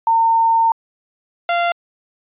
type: tone pair in turn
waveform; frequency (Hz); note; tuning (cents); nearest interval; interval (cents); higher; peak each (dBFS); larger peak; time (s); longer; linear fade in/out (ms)
sine / sawtooth; 910 / 691.5; A#5 / F5; -42 / -17; perfect fourth; 475; first; -11; neither; 0.07-0.72 / 1.49-1.72; first; 2
effects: resampled to 8000 Hz